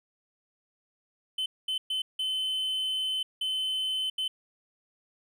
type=tone bursts at uneven times; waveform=triangle; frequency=3053 Hz; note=G7; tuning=46 cents flat; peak=-26 dBFS; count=6; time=1.38-1.46 / 1.68-1.78 / 1.9-2.02 / 2.19-3.23 / 3.41-4.1 / 4.18-4.28 s; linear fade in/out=5 ms; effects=none